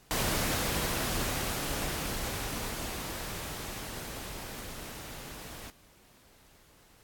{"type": "noise with level ramp", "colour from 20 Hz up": "pink", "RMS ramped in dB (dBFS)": [-29, -45], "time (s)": [0.11, 5.7], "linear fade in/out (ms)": 0, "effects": ["pink hiss -60 dBFS RMS until 7.03 s", "AAC 64 kbps"]}